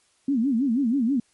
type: tone with vibrato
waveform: sine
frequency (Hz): 251.7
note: B3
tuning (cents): +33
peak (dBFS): -19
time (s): 0.28-1.2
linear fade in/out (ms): 5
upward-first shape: sine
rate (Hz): 6.2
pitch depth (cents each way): 230
effects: white hiss -64 dBFS RMS until 1.33 s + MP3 48 kbps

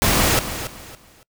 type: noise with echo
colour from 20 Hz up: pink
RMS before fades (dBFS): -17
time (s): 0.02-0.39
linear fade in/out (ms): 0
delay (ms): 280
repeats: 3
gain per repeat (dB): -11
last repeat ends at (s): 1.23
effects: noise-tail reverb RT60 0.1 s tail -24 dB re dry

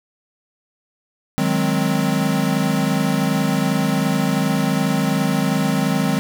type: chord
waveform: square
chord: Ab dominant seventh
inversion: second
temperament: equal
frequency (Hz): 155.56 / 185 / 207.7 / 261.6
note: Eb3 / Gb3 / Ab3 / C4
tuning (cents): 0 / 0 / 0 / 0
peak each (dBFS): -23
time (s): 1.38-6.19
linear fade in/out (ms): 0
effects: none

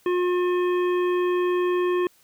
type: harmonic tone with a mistuned harmonic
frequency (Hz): 358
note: F4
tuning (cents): +43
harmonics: 1 / 3 / 5 / 7 / 9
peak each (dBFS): -20 / -30 / -36 / -39 / -44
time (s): 0.06-2.07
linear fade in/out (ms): 2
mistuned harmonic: 7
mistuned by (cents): +16
effects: white hiss -59 dBFS RMS until 2.23 s

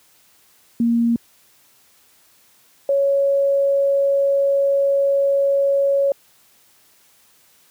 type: tone pair in turn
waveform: sine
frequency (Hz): 233.7 / 555.8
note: A#3 / C#5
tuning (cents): +5 / +4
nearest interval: octave + minor third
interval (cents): 1499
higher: second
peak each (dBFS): -14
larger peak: neither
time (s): 0.8-1.16 / 2.89-6.12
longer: second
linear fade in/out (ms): 2
effects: white hiss -55 dBFS RMS until 7.7 s + high-pass 60 Hz 12 dB/octave

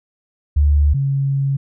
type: tone pair in turn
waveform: sine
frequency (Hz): 73 / 137.81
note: D2 / C#3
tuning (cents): -10 / -10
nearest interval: major seventh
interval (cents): 1100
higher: second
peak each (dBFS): -10 / -15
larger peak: first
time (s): 0.56-0.94 / 0.94-1.57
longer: second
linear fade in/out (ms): 10
effects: none

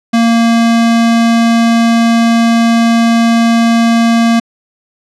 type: tone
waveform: square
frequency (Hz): 230.9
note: A#3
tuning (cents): -16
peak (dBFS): -7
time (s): 0.13-4.4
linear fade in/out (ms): 10
effects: low-pass 7000 Hz 12 dB/octave

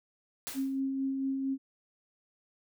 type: noise with exponential decay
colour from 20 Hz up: white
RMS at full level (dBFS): -36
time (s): 0.47-0.8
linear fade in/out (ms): 0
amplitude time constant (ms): 71
type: tone with tremolo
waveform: sine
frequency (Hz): 269.1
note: C4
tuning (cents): +49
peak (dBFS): -28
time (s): 0.54-1.58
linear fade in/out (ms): 50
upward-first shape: sine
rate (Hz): 4.4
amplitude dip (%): 30
effects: none

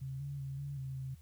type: tone with pitch steps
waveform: sine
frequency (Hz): 134 / 140.9 / 136.2 / 141.3 / 133.5 / 132.5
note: C3 / C#3 / C#3 / C#3 / C3 / C3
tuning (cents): +42 / +29 / -30 / +34 / +35 / +22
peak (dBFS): -38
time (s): 0.01-1.15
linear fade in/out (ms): 10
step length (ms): 190
effects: added 77 Hz sine -54 dBFS peak until 1.21 s + white hiss -69 dBFS RMS until 1.21 s

